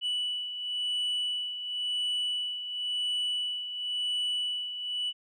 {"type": "beating tone pair", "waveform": "sine", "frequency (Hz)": [2960, 2960.95], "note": ["F#7", "F#7"], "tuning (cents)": [0, 1], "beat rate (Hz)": 0.95, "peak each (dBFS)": [-28, -34], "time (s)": [0.01, 5.13], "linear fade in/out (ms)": 50, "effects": ["tanh soft clip ceiling -26 dBFS"]}